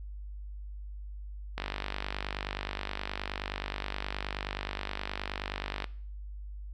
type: click train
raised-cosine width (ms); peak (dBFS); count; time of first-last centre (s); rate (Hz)
0.3; -17; 212; 1.58-5.843; 49.5
effects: noise-tail reverb RT60 0.5 s tail -20 dB re dry + added 50 Hz sine -39 dBFS peak until 6.73 s